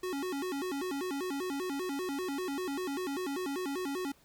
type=tone with vibrato; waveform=square; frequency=320 Hz; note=D#4; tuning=49 cents sharp; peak=-34 dBFS; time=0.03-4.12 s; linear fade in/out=5 ms; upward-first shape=square; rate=5.1 Hz; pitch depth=240 cents each way; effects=pink hiss -64 dBFS RMS until 4.24 s